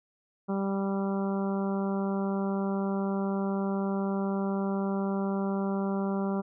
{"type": "harmonic tone", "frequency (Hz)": 196, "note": "G3", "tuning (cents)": 0, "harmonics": [1, 2, 3, 4, 5, 6, 7], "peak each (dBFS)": [-28, -34, -38, -40, -42, -44, -45], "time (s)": [0.48, 6.42], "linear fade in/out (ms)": 20, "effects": []}